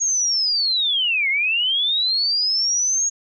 sine linear two-way sweep, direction down then up, 6645 to 2088 to 6645 Hz, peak -17 dBFS, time 0-3.1 s, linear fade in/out 20 ms, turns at 1.29 s, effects none

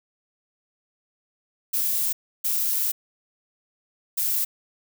violet noise bursts at uneven times, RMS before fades -24 dBFS, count 3, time 1.73-2.13 / 2.44-2.92 / 4.17-4.45 s, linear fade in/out 10 ms, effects none

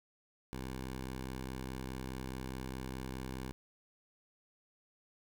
10% pulse tone, 64.8 Hz, C2, 16 cents flat, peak -32 dBFS, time 0.53-3.52 s, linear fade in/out 0 ms, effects 11-bit

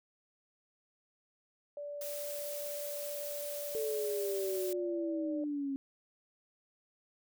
sine tone, 581 Hz, D5, 19 cents flat, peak -39 dBFS, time 1.77-5.44 s, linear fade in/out 2 ms
blue noise, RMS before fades -43 dBFS, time 2.01-4.73 s, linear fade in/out 2 ms
sine linear sweep, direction down, 446.4 to 270 Hz, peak -33 dBFS, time 3.75-5.76 s, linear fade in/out 0 ms
effects none

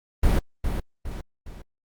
brown noise with echo, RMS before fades -18 dBFS, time 0.23-0.39 s, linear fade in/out 5 ms, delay 410 ms, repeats 3, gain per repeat -7 dB, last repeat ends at 1.62 s, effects Opus 32 kbps

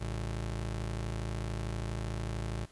35% pulse ring-modulated tone, 84.6 Hz, E2, 45 cents sharp, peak -29 dBFS, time 0-2.66 s, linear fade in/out 20 ms, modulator 26.5 Hz, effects pink hiss -60 dBFS RMS until 2.71 s + resampled to 24000 Hz

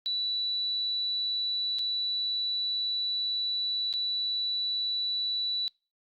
sine tone with dropouts, 3951 Hz, B7, in tune, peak -27 dBFS, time 0.06-5.68 s, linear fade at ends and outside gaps 0 ms, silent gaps 1.786-1.792 / 3.928-3.938 s, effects noise-tail reverb RT60 0.3 s tail -25 dB re dry + Opus 48 kbps

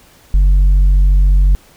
sine tone with tanh clipping, 47.08 Hz, F#1, 31 cents sharp, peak -7 dBFS, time 0.34-1.55 s, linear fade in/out 0 ms, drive 3 dB, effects pink hiss -46 dBFS RMS until 1.76 s

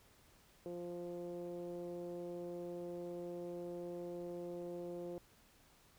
10% pulse tone with low-pass filter, 174.61 Hz, F3, in tune, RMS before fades -45 dBFS, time 0.66-5.18 s, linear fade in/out 0 ms, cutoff 440 Hz, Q 4.5, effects pink hiss -67 dBFS RMS until 5.98 s

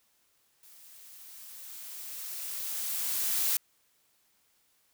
blue noise with level ramp, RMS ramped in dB -55 to -27 dBFS, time 0.63-3.57 s, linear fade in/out 2 ms, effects white hiss -70 dBFS RMS until 4.93 s

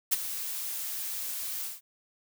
blue noise with ADSR envelope, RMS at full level -22 dBFS, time 0.11-1.81 s, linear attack 19 ms, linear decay 23 ms, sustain -13 dB, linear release 170 ms, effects none

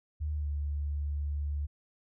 sine tone with pitch glide, 75.5 to 72.76 Hz, D2 to D2, +48 to -16 cents, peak -30 dBFS, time 0.2-1.67 s, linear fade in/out 20 ms, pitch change -64 cents, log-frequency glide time 0.35-0.48 s, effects none

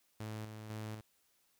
sawtooth tone with tremolo, 108.3 Hz, A2, 27 cents flat, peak -37 dBFS, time 0.2-1.01 s, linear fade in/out 5 ms, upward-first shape square, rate 2 Hz, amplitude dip 45%, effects white hiss -74 dBFS RMS until 1.59 s

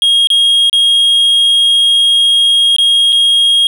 triangle tone with dropouts, 3262 Hz, G#7, 32 cents flat, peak -5 dBFS, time 0.02-3.67 s, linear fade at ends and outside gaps 1 ms, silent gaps 0.272-0.302 / 0.697-0.729 / 2.764-2.784 / 3.123-3.127 s, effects none

